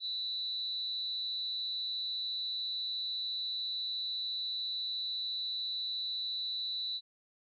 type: tone with amplitude modulation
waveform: sine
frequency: 3957 Hz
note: B7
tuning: 3 cents sharp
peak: -31 dBFS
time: 0-7.01 s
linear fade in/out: 50 ms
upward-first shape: sine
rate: 246 Hz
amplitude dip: 60%
effects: none